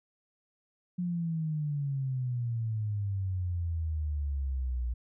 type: exponential sweep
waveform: sine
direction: down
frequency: 180.1 to 59.1 Hz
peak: -29 dBFS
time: 0.98-4.94 s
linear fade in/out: 10 ms
effects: none